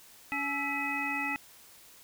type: harmonic tone with a mistuned harmonic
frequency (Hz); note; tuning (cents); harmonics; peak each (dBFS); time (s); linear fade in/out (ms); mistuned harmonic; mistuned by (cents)
282.7; C#4; +34; 1 / 3 / 5 / 7 / 9; -38 / -37 / -40 / -35 / -34; 0.32-1.36; 0; 5; -120
effects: white hiss -55 dBFS RMS until 2.03 s